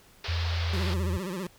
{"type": "band-pass noise", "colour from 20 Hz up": "white", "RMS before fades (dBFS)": -37, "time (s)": [0.24, 0.94], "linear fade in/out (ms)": 2, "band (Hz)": [400, 4900], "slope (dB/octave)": 48}
{"type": "tone with pitch glide", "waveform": "sine", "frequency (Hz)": [84.3, 83.81], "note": ["E2", "E2"], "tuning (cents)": [39, 29], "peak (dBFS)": -26, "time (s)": [0.28, 1.18], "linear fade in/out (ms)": 10, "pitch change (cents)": -10, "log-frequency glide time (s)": [0.95, 1.01]}
{"type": "tone with vibrato", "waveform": "25% pulse", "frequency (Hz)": 185, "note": "F#3", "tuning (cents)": 0, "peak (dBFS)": -28, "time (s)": [0.73, 1.47], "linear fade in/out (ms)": 2, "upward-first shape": "sine", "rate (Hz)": 15, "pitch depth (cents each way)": 130}
{"effects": ["pink hiss -57 dBFS RMS until 1.58 s"]}